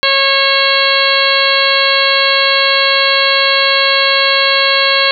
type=harmonic tone with a mistuned harmonic; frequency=547 Hz; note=C#5; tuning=23 cents flat; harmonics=1 / 2 / 3 / 4 / 5 / 6 / 7 / 8; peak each=-17 / -17 / -17 / -17 / -17 / -17 / -17 / -17 dBFS; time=0.03-5.11 s; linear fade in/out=0 ms; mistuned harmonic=7; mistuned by=+65 cents; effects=none